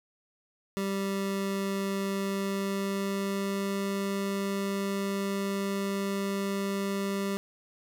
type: tone with pitch glide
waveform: 25% pulse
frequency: 196 to 197.48 Hz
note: G3 to G3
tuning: 0 to +13 cents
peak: -25 dBFS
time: 0.77-7.37 s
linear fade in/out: 0 ms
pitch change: +13 cents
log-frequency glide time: 2.09-3.77 s
effects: none